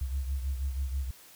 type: beating tone pair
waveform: sine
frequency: 66.6 / 72.8 Hz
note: C2 / D2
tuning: +31 / -15 cents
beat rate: 6.2 Hz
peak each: -29 / -36 dBFS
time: 0.01-1.11 s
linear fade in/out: 5 ms
effects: tanh soft clip ceiling -24 dBFS + white hiss -54 dBFS RMS until 1.35 s